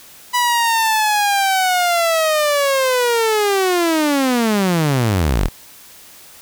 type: linear sweep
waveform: sawtooth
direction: down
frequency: 987.8 to 33.79 Hz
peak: -10 dBFS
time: 0.33-5.49 s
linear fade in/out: 20 ms
effects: white hiss -42 dBFS RMS until 6.41 s